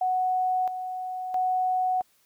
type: tone with tremolo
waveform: sine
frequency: 740 Hz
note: F#5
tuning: in tune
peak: -22 dBFS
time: 0.01-2.02 s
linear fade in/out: 5 ms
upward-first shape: square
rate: 0.75 Hz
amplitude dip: 60%
effects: white hiss -65 dBFS RMS until 2.25 s